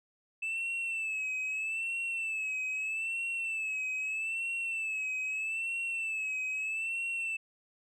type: tone with vibrato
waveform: sine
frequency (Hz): 2628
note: E7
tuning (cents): -6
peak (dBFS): -29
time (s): 0.42-7.37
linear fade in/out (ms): 10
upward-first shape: sine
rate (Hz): 0.79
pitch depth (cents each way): 65
effects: tanh soft clip ceiling -31 dBFS